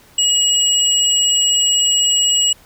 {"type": "tone pair together", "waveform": "sine", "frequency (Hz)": [2900, 7742], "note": ["F#7", "B8"], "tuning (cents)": [-35, -35], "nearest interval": "octave + perfect fourth", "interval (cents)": 1700, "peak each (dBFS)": -14, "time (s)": [0.18, 2.53], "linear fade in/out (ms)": 5, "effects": ["tanh soft clip ceiling -5 dBFS", "pink hiss -48 dBFS RMS until 2.65 s"]}